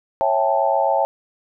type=chord; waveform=sine; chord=A dominant seventh; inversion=first; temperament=just; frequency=550 / 660 / 792 / 880 Hz; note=C#5 / E5 / G5 / A5; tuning=-14 / +2 / +18 / 0 cents; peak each=-21 dBFS; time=0.21-1.05 s; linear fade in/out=0 ms; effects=none

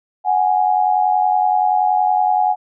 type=tone pair together; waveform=sine; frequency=740 / 830.6 Hz; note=F#5 / G#5; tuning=0 / 0 cents; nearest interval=major second; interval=200 cents; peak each=-15 / -16 dBFS; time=0.24-2.56 s; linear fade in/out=50 ms; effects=none

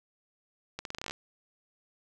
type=accelerating click train; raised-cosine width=0.2 ms; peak=-19 dBFS; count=11; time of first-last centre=0.79-1.11 s; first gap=62 ms; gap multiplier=0.84; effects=none

